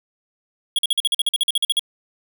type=tone bursts; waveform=square; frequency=3322 Hz; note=G#7; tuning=in tune; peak=-16 dBFS; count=15; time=0.76-1.794 s; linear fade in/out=2 ms; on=26 ms; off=46 ms; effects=none